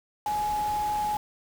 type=tone in noise; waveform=sine; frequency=840 Hz; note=G#5; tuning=19 cents sharp; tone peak=-25 dBFS; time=0.26-1.17 s; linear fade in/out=2 ms; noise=pink; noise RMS=-40 dBFS; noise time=0.26-1.17 s; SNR=+12 dB; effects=none